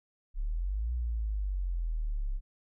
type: exponential two-way sweep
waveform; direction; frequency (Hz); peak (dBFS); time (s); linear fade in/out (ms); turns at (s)
sine; up then down; 32.7 to 61.2 to 32.7; -29; 0.34-2.41; 50; 0.93
effects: none